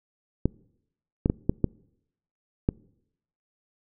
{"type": "clicks", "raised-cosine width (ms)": 3, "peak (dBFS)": -8, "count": 6, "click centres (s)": [0.456, 1.259, 1.299, 1.495, 1.643, 2.689], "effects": ["noise-tail reverb RT60 0.8 s tail -25 dB re dry"]}